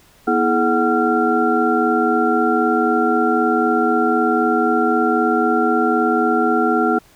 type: tone cluster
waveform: sine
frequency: 241.7 / 325.6 / 424.4 / 741 / 1376 Hz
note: B3 / E4 / G#4 / F#5 / F6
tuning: -37 / -21 / +38 / +2 / -26 cents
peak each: -20 dBFS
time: 0.27-6.99 s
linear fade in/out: 10 ms
effects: pink hiss -51 dBFS RMS until 7.15 s